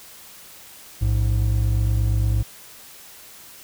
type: tone pair together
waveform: triangle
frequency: 57.75 / 106.4 Hz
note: A#1 / G#2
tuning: -16 / +42 cents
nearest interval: major seventh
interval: 1058 cents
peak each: -18 dBFS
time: 1.01-2.43 s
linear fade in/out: 10 ms
effects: white hiss -44 dBFS RMS until 3.63 s